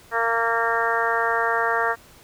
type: harmonic tone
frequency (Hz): 230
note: A#3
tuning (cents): -23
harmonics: 2 / 3 / 4 / 5 / 6 / 7 / 8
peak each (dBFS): -27 / -27 / -27 / -27 / -27 / -27 / -27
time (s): 0.11-1.96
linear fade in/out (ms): 50
effects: pink hiss -50 dBFS RMS until 2.23 s